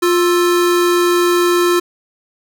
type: tone pair together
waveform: square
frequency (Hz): 351.5 / 1325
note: F4 / E6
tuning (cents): +11 / +9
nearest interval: octave + major seventh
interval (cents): 2298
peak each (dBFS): -12 / -21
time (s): 0.02-1.8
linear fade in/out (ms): 10
effects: none